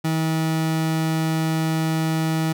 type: tone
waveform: 30% pulse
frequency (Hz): 160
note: D#3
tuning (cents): +49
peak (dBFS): -17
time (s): 0.04-2.53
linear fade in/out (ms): 10
effects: none